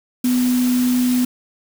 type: tone in noise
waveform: sine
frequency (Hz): 249.1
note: B3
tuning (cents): +15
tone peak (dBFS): -14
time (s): 0.24-1.25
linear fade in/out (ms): 5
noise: white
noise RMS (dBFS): -29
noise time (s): 0.24-1.25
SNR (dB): +12
effects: none